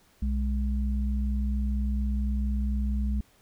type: tone pair together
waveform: sine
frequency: 62.1 / 208.9 Hz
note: B1 / G#3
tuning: +10 / +10 cents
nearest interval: octave + major sixth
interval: 2100 cents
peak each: -25 / -32 dBFS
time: 0.22-3.21 s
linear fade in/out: 5 ms
effects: pink hiss -62 dBFS RMS until 3.41 s